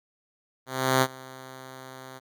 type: tone with ADSR envelope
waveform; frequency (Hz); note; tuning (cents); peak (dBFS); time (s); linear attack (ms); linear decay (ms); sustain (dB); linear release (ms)
5% pulse; 130.81; C3; 0; -7; 0.66-2.2; 360; 52; -23; 29
effects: none